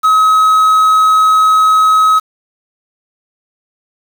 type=tone with quantisation; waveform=triangle; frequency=1276 Hz; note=D#6; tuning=43 cents sharp; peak=-4 dBFS; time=0.03-2.2 s; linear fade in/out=20 ms; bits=5; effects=none